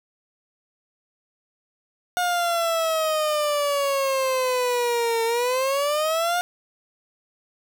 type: exponential two-way sweep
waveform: 30% pulse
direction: down then up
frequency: 720 to 453.6 to 719 Hz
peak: -18 dBFS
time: 2.17-6.41 s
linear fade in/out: 0 ms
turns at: 5.24 s
effects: none